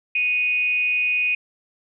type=tone with frequency modulation; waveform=sine; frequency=2489 Hz; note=D#7; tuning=in tune; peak=-18 dBFS; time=0.15-1.35 s; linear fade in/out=5 ms; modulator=294 Hz; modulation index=0.34; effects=none

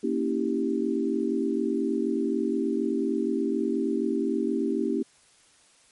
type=chord; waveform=sine; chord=A# diminished seventh; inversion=none; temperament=equal with one note detuned; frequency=233.1 / 277.2 / 323.8 / 392 Hz; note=A#3 / C#4 / E4 / G4; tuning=0 / 0 / -31 / 0 cents; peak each=-29 dBFS; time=0.03-5.03 s; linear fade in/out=10 ms; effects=white hiss -59 dBFS RMS until 5.91 s + MP3 48 kbps

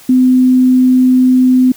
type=tone; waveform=sine; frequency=255 Hz; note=C4; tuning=44 cents flat; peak=-5 dBFS; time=0.09-1.72 s; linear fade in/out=5 ms; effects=white hiss -39 dBFS RMS until 1.76 s

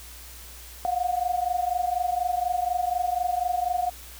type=tone pair together; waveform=sine; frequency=707 / 731.1 Hz; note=F5 / F#5; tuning=+21 / -21 cents; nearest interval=minor second; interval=58 cents; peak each=-26 dBFS; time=0.85-3.9 s; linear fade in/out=0 ms; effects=added 60 Hz sine -45 dBFS peak until 4.19 s + white hiss -45 dBFS RMS until 4.19 s

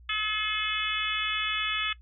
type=harmonic tone; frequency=428.2 Hz; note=A4; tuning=47 cents flat; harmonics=3 / 4 / 5 / 6 / 7 / 8; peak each=-34 / -34 / -34 / -34 / -34 / -34 dBFS; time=0.09-1.93 s; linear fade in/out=5 ms; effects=noise-tail reverb RT60 0.1 s tail -18 dB re dry + added 60 Hz sine -49 dBFS peak until 2.01 s

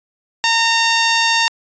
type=tone; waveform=10% pulse; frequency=916 Hz; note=A#5; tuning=31 cents flat; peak=-4 dBFS; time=0.44-1.48 s; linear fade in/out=0 ms; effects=resampled to 16000 Hz

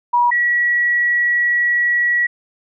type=tone pair in turn; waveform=sine; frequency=964 / 1928 Hz; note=B5 / B6; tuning=-42 / -42 cents; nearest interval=octave; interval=1200 cents; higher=second; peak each=-11 / -13 dBFS; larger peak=first; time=0.13-0.31 / 0.31-2.27 s; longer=second; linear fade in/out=10 ms; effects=none

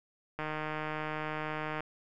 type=click train; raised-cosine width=0.5 ms; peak=-21 dBFS; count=219; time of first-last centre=0.39-1.806 s; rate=154 Hz; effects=none

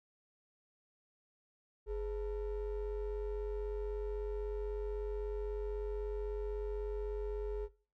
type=ring-modulated tone; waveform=triangle; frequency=233.1 Hz; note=A#3; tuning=in tune; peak=-30 dBFS; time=1.86-7.69 s; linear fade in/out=50 ms; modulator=185 Hz; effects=noise-tail reverb RT60 0.4 s tail -20 dB re dry

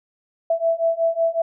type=beating tone pair; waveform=sine; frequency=659.3 / 664.7 Hz; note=E5 / E5; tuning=0 / +14 cents; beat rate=5.4 Hz; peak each=-21 / -20 dBFS; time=0.5-1.42 s; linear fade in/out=5 ms; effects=none

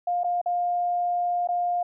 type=tone with dropouts; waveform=sine; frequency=706 Hz; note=F5; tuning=19 cents sharp; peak=-22 dBFS; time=0.07-1.83 s; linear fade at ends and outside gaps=5 ms; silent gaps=0.235-0.243 / 0.415-0.459 / 1.474-1.487 s; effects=none

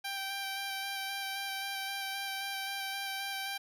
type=tone with vibrato; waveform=10% pulse; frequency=784 Hz; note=G5; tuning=in tune; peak=-27 dBFS; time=0.04-3.58 s; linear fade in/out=10 ms; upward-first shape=square; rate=3.8 Hz; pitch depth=12 cents each way; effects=none

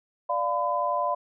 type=chord; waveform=sine; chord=B diminished; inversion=first; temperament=equal with one note detuned; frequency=587.3 / 698.5 / 1009.1 Hz; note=D5 / F5 / B5; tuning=0 / 0 / +37 cents; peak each=-29 / -29 / -26 dBFS; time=0.29-1.15 s; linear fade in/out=10 ms; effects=none

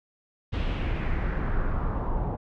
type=noise with low-pass filter sweep; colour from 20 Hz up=brown; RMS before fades=-27 dBFS; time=0.52-2.37 s; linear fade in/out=20 ms; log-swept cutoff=3300 to 820 Hz; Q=2.4; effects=none

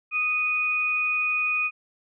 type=tone pair together; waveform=sine; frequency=1244.5 / 2478 Hz; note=D#6 / D#7; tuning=0 / -8 cents; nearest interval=octave; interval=1192 cents; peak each=-32 / -22 dBFS; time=0.11-1.71 s; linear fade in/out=50 ms; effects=none

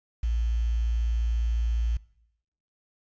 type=tone with quantisation; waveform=sine; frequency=57.2 Hz; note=A#1; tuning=32 cents flat; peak=-23 dBFS; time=0.23-1.97 s; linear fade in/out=5 ms; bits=8; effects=noise-tail reverb RT60 0.8 s tail -22 dB re dry + resampled to 16000 Hz

